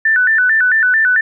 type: tone with vibrato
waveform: sine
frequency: 1629 Hz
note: G#6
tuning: 34 cents flat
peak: -9 dBFS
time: 0.05-1.21 s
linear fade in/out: 5 ms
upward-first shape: square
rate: 4.5 Hz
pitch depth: 150 cents each way
effects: none